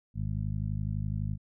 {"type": "harmonic tone", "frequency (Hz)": 51.91, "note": "G#1", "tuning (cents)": 0, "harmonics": [1, 2, 3, 4], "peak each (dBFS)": [-36, -32, -35, -40], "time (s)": [0.14, 1.38], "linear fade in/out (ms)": 50, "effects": []}